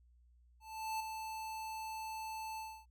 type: tone with ADSR envelope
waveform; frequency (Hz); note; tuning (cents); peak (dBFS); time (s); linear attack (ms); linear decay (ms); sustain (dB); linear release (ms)
square; 880; A5; 0; -36; 0.6-2.86; 400; 7; -6; 280
effects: added 60 Hz sine -63 dBFS peak until 2.9 s